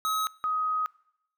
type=tone pair in turn; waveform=square / sine; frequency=1276 / 1257.7 Hz; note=D#6 / D#6; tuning=+43 / +18 cents; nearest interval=unison; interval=25 cents; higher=first; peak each=-26 / -25 dBFS; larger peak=second; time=0.05-0.27 / 0.44-0.86 s; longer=second; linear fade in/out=0 ms; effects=noise-tail reverb RT60 0.8 s tail -23 dB re dry